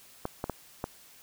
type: clicks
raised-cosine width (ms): 1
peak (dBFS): -17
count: 4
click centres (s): 0.254 / 0.441 / 0.497 / 0.841
effects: white hiss -55 dBFS RMS until 1.22 s